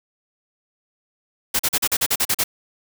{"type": "noise bursts", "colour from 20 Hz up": "white", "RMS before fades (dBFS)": -19, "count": 10, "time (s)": [1.54, 2.44], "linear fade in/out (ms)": 10, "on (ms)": 54, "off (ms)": 40, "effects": []}